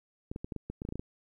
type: clicks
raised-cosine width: 3 ms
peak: -24 dBFS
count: 12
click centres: 0.315 / 0.361 / 0.445 / 0.522 / 0.563 / 0.7 / 0.819 / 0.851 / 0.889 / 0.924 / 0.956 / 0.995 s
effects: 11-bit